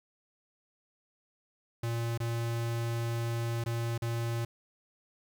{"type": "tone with dropouts", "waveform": "square", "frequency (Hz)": 116.54, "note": "A#2", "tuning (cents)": 0, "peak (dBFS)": -31, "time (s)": [1.83, 4.45], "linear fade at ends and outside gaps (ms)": 5, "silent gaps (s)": [[2.177, 2.201], [3.64, 3.66], [3.979, 4.02]], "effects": ["11-bit"]}